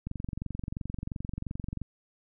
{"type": "click train", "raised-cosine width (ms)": 5, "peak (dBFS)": -22, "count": 41, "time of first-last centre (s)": [0.07, 1.817], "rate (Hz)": 22.9, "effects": []}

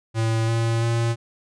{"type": "tone with pitch steps", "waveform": "square", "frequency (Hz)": [112.8, 114.8, 116.2], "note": ["A2", "A#2", "A#2"], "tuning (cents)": [44, -26, -5], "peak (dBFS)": -20, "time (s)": [0.14, 1.16], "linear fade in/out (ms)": 50, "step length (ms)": 340, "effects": ["resampled to 22050 Hz"]}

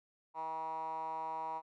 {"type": "tone with band-pass filter", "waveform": "10% pulse", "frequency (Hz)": 160, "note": "D#3", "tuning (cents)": 49, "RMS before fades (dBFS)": -40, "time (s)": [0.34, 1.62], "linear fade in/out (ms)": 50, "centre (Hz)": 920, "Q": 9.1, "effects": []}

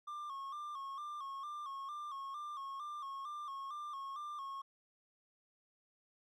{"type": "tone with vibrato", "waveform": "triangle", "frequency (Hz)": 1140, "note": "C#6", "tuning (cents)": 48, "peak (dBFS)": -40, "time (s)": [0.07, 4.62], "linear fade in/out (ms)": 10, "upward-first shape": "square", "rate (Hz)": 2.2, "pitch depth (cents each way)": 75, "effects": []}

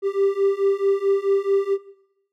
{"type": "beating tone pair", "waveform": "triangle", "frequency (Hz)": [392, 396.6], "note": ["G4", "G4"], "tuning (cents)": [0, 20], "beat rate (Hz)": 4.6, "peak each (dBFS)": -19, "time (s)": [0.02, 1.78], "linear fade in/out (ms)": 50, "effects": ["noise-tail reverb RT60 0.9 s tail -18 dB re dry"]}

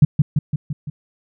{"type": "tone with echo", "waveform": "sine", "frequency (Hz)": 146.83, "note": "D3", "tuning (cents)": 0, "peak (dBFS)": -4, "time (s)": [0.02, 0.05], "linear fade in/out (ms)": 5, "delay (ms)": 170, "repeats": 5, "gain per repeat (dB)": -4, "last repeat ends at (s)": 0.9, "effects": []}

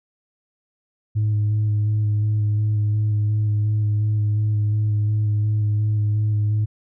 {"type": "tone with vibrato", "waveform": "sine", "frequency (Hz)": 105.8, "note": "G#2", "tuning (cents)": 33, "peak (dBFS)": -15, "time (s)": [1.15, 6.66], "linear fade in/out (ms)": 20, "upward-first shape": "square", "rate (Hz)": 2.8, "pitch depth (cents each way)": 14, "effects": ["tanh soft clip ceiling -15 dBFS"]}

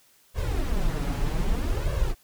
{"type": "noise with flanger", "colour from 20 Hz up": "brown", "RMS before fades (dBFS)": -25, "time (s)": [0.34, 2.15], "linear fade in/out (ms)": 50, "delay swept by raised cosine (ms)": [1.8, 7.2], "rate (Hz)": 0.63, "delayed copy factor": 0.8, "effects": ["white hiss -60 dBFS RMS until 2.23 s"]}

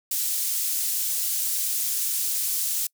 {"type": "high-pass noise", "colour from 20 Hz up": "pink", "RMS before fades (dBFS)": -26, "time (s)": [0.11, 2.87], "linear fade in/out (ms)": 5, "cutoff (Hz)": 7900, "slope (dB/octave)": 12, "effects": ["noise-tail reverb RT60 0.1 s tail -26 dB re dry"]}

